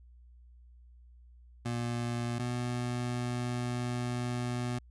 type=tone pair in turn; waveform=25% pulse; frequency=119.3 / 122.44 Hz; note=A#2 / B2; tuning=+41 / -15 cents; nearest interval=unison; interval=44 cents; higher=second; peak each=-28 dBFS; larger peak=neither; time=1.65-2.39 / 2.39-4.79 s; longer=second; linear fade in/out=10 ms; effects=added 60 Hz sine -53 dBFS peak until 4.9 s + resampled to 24000 Hz